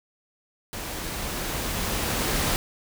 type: noise with level ramp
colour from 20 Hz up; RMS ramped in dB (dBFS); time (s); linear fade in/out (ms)
pink; -34 to -24; 0.73-2.56; 0
effects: none